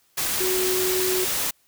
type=tone in noise; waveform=sine; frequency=370 Hz; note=F#4; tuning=in tune; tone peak=-23 dBFS; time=0.4-1.25 s; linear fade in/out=10 ms; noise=white; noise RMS=-25 dBFS; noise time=0.17-1.51 s; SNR=-1 dB; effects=white hiss -63 dBFS RMS until 1.67 s